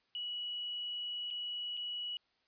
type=tone with dropouts; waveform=sine; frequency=2930 Hz; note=F#7; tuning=18 cents flat; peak=-37 dBFS; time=0.15-2.17 s; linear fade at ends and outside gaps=1 ms; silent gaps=1.304-1.309 / 1.769-1.773 s; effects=white hiss -75 dBFS RMS until 2.47 s + resampled to 11025 Hz